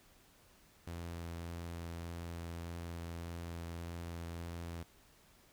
sawtooth tone with vibrato, 84.8 Hz, E2, 50 cents sharp, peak -38 dBFS, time 0.87-4.83 s, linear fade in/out 5 ms, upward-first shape sine, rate 1.7 Hz, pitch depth 9 cents each way, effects pink hiss -65 dBFS RMS until 5.52 s

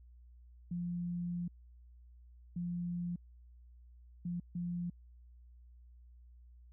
sine tone bursts at uneven times, 174.61 Hz, F3, in tune, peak -35 dBFS, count 4, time 0.71-1.48 / 2.56-3.16 / 4.25-4.4 / 4.55-4.9 s, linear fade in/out 5 ms, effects added 60 Hz sine -55 dBFS peak until 6.72 s

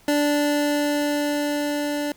25% pulse tone with level ramp, 292.6 Hz, D4, 6 cents flat, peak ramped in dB -14 to -20 dBFS, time 0.08-2.12 s, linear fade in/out 2 ms, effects pink hiss -54 dBFS RMS until 2.16 s

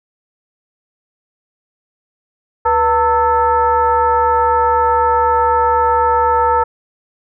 sine tone with frequency modulation, 902 Hz, A5, 43 cents sharp, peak -10 dBFS, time 2.65-6.64 s, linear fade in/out 10 ms, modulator 414 Hz, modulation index 1, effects none

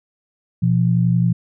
sine tone pair together, 121.6 / 172.88 Hz, B2 / F3, -26 / -17 cents, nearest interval tritone, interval 609 cents, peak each -16 dBFS, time 0.62-1.33 s, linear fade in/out 10 ms, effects none

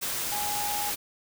sine tone in noise, 828 Hz, G#5, 5 cents flat, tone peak -31 dBFS, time 0.31-0.91 s, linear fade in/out 20 ms, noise white, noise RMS -31 dBFS, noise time 0.01-0.96 s, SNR -3 dB, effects none

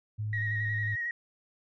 sine tone, 106.6 Hz, G#2, 46 cents sharp, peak -30 dBFS, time 0.18-0.96 s, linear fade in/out 20 ms
sine tone with vibrato, 1886 Hz, A#6, 20 cents sharp, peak -30 dBFS, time 0.33-1.11 s, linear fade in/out 2 ms, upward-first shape square, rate 11 Hz, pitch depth 21 cents each way
effects tanh soft clip ceiling -20 dBFS

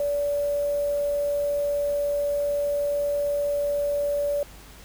sine tone with quantisation, 576 Hz, D5, 34 cents flat, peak -22 dBFS, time 0-4.43 s, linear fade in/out 2 ms, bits 7, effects added 50 Hz sine -47 dBFS peak until 4.84 s + pink hiss -48 dBFS RMS until 4.84 s

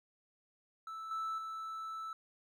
triangle tone with level steps, 1316 Hz, E6, 3 cents flat, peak -40 / -33 / -38 dBFS, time 0.87-2.13 s, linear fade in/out 2 ms, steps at 1.11 / 1.38 s, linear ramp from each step 2 ms, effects tanh soft clip ceiling -29 dBFS

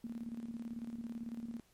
sine tone with tremolo, 231.9 Hz, A#3, 9 cents flat, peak -38 dBFS, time 0.04-1.6 s, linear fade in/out 2 ms, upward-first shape square, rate 18 Hz, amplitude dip 65%, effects pink hiss -70 dBFS RMS until 1.73 s + MP3 64 kbps

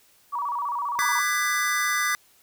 sine tone with vibrato, 1046.5 Hz, C6, in tune, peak -25 dBFS, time 0.32-1.22 s, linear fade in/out 20 ms, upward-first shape square, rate 15 Hz, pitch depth 150 cents each way
square chord, G# half-diminished seventh, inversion second, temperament just, 1196.1 / 1495.1 / 1661.2 / 1993.5 Hz, D6 / F#6 / G#6 / B6, +31 / +18 / 0 / +16 cents, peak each -28 / -32 / -30 / -27 dBFS, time 0.99-2.15 s, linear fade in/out 0 ms
effects white hiss -59 dBFS RMS until 2.42 s

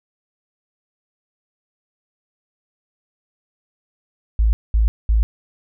sine tone bursts, 54.8 Hz, A1, 6 cents flat, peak -12 dBFS, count 3, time 4.39-5.23 s, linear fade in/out 0 ms, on 140 ms, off 210 ms, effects none

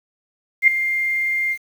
sine tone with ADSR envelope, 2106 Hz, C7, 11 cents sharp, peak -6 dBFS, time 0.62-1.58 s, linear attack 57 ms, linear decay 3 ms, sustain -12 dB, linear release 66 ms, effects 7-bit

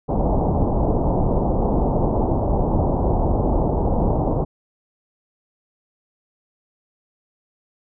pink low-pass noise, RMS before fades -19 dBFS, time 0.08-4.45 s, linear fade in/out 20 ms, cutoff 910 Hz, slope 48 dB/octave, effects none

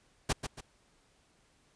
pink noise with echo, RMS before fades -28 dBFS, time 0.29-0.33 s, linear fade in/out 10 ms, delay 140 ms, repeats 2, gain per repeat -8 dB, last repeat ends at 0.61 s, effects pink hiss -68 dBFS RMS until 1.75 s + resampled to 22050 Hz

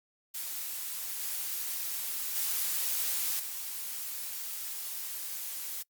blue noise with level steps, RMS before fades -37 / -35 / -31 / -38 dBFS, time 0.34-5.83 s, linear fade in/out 10 ms, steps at 1.19 / 2.35 / 3.39 s, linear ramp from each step 10 ms, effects noise-tail reverb RT60 0.1 s tail -24 dB re dry + Opus 48 kbps

